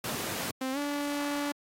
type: noise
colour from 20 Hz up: pink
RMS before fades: -34 dBFS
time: 0.04-0.51 s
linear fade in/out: 2 ms
type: tone with pitch glide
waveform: sawtooth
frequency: 261.6 to 288.6 Hz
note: C4 to D4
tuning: 0 to -30 cents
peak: -26 dBFS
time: 0.61-1.52 s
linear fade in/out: 5 ms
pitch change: +170 cents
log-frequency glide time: 0.72-0.78 s
effects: high-pass 150 Hz 12 dB/octave + AAC 48 kbps